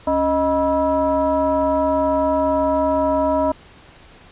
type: tone with frequency modulation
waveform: sine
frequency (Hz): 624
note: D#5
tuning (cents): +5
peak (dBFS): -15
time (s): 0.07-3.52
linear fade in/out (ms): 5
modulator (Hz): 346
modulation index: 1.1
effects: pink hiss -46 dBFS RMS until 4.31 s + resampled to 8000 Hz